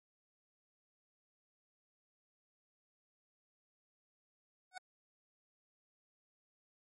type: tone with exponential growth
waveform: 25% pulse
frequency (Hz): 740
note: F#5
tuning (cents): 0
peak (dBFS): -37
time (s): 4.71-4.78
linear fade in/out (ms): 5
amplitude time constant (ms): 15
effects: MP3 48 kbps